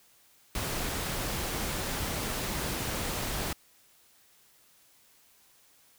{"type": "noise", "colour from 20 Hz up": "pink", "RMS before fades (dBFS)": -33, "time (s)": [0.55, 3.53], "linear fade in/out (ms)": 2, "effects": ["white hiss -62 dBFS RMS until 5.98 s"]}